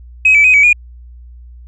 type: tone with pitch steps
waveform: sine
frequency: 2540 / 2307 / 2512 / 2276 / 2438 Hz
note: D#7 / D7 / D#7 / C#7 / D#7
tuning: +35 / -31 / +16 / +45 / -36 cents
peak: -4 dBFS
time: 0.25-0.73 s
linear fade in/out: 5 ms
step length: 96 ms
effects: tanh soft clip ceiling -1 dBFS + added 60 Hz sine -33 dBFS peak until 1.67 s